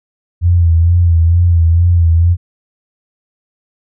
sine tone with vibrato, 85 Hz, F2, 46 cents flat, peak -6 dBFS, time 0.41-2.37 s, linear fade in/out 50 ms, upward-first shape sine, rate 2.2 Hz, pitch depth 54 cents each way, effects none

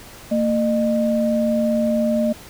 sine tone pair together, 228 / 608.7 Hz, A#3 / D#5, -38 / -38 cents, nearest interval octave + perfect fourth, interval 1700 cents, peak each -18 / -20 dBFS, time 0.31-2.33 s, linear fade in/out 10 ms, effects pink hiss -41 dBFS RMS until 2.49 s

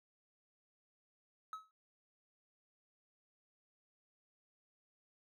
triangle tone with exponential decay, 1285 Hz, E6, 45 cents flat, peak -37 dBFS, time 1.53-1.71 s, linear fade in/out 1 ms, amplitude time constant 38 ms, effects none

